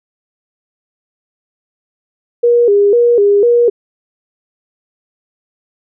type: tone with vibrato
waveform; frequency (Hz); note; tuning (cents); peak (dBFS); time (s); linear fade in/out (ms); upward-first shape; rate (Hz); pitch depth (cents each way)
sine; 440; A4; 0; -6; 2.43-3.7; 10; square; 2; 140
effects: none